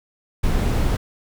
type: noise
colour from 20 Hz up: brown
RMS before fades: -19 dBFS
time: 0.43-0.97 s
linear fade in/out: 10 ms
effects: none